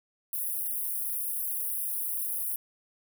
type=high-pass noise; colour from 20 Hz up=white; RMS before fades=-32 dBFS; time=0.33-2.56 s; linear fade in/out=2 ms; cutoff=9500 Hz; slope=96 dB/octave; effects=none